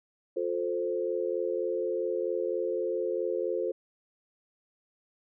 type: chord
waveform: sine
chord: F major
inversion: none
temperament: equal with one note detuned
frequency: 355.7 / 440 / 523.3 Hz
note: F4 / A4 / C5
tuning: +32 / 0 / 0 cents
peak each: -32 dBFS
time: 0.36-3.72 s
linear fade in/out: 10 ms
effects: none